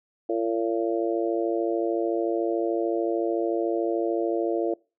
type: harmonic tone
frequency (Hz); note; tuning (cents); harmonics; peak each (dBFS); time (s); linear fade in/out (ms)
113.6; A#2; -44; 3 / 4 / 5 / 6; -26 / -28 / -30 / -32; 0.29-4.74; 5
effects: noise-tail reverb RT60 0.3 s tail -24 dB re dry